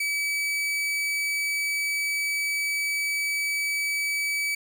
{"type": "tone", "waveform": "40% pulse", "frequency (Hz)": 2290, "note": "D7", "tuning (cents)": -44, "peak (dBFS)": -24, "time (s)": [0, 4.55], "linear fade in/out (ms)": 5, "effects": []}